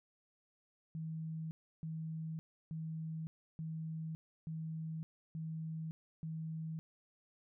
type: tone bursts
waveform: sine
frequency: 160 Hz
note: D#3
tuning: 49 cents sharp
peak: -39 dBFS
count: 7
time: 0.95-6.79 s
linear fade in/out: 0 ms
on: 560 ms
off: 320 ms
effects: none